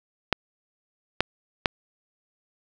clicks, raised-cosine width 0.3 ms, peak -3 dBFS, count 3, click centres 0.327 / 1.206 / 1.658 s, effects none

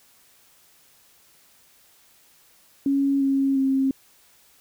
sine tone with pitch steps, 276.9 / 272.5 / 268.1 Hz, C#4 / C#4 / C4, -2 / -29 / +42 cents, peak -18 dBFS, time 2.86-3.91 s, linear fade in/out 2 ms, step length 350 ms, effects white hiss -57 dBFS RMS until 4.6 s

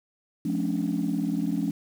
sine tone cluster, 174.1 / 213.1 / 271.7 / 291.9 Hz, F3 / G#3 / C#4 / D4, -5 / +45 / -35 / -10 cents, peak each -29 dBFS, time 0.45-1.71 s, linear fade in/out 5 ms, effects tanh soft clip ceiling -17 dBFS + 8-bit

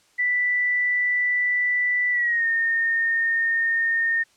sine tone with pitch glide, 1975.5 to 1832.6 Hz, B6 to A#6, 0 to -30 cents, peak -19 dBFS, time 0.18-4.24 s, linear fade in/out 20 ms, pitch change -130 cents, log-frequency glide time 2.11-2.46 s, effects white hiss -60 dBFS RMS until 4.36 s + low-pass 8000 Hz 12 dB/octave

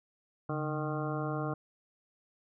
harmonic tone with a mistuned harmonic, 153.5 Hz, D#3, 23 cents flat, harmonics 1 / 2 / 3 / 4 / 5 / 7 / 8 / 9, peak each -35 / -38 / -40 / -41 / -42 / -43 / -44 / -45 dBFS, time 0.49-1.54 s, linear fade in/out 5 ms, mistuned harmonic 1, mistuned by -110 cents, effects none

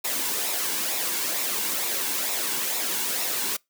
white noise with flanger, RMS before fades -27 dBFS, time 0.04-3.57 s, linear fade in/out 10 ms, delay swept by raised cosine 0.64 to 1.64 ms, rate 2.2 Hz, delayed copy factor -0.5, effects noise-tail reverb RT60 0.2 s tail -26 dB re dry + high-pass 200 Hz 12 dB/octave

